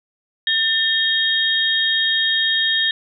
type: tone cluster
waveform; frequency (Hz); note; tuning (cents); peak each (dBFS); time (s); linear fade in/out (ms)
sine; 1792 / 3238 / 3740; A6 / G#7 / A#7; +31 / -45 / +5; -20; 0.47-2.91; 2
effects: none